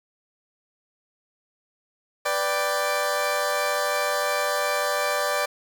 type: chord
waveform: 20% pulse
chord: G major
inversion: first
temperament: equal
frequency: 493.9 / 587.3 / 784 Hz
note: B4 / D5 / G5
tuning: 0 / 0 / 0 cents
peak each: -25 / -19 / -25 dBFS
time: 2.25-5.46 s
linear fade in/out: 10 ms
effects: 8-bit